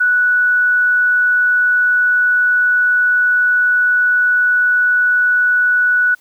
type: tone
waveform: sine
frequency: 1476 Hz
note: F#6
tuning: 5 cents flat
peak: -10 dBFS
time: 0-6.15 s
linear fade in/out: 10 ms
effects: white hiss -53 dBFS RMS until 6.2 s